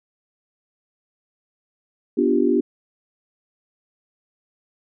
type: chord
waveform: sine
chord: G dominant seventh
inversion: first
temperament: equal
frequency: 246.9 / 293.7 / 349.2 / 392 Hz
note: B3 / D4 / F4 / G4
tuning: 0 / 0 / 0 / 0 cents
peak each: -21 / -21 / -21 / -21 dBFS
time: 2.17-2.61 s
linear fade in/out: 10 ms
effects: none